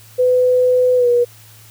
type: tone with pitch glide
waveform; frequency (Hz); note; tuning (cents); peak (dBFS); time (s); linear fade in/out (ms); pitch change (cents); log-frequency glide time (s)
sine; 502 to 482.4; B4 to B4; +28 to -41; -10; 0.18-1.25; 20; -69; 0.96-1.08
effects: added 109 Hz sine -44 dBFS peak until 1.7 s + white hiss -45 dBFS RMS until 1.7 s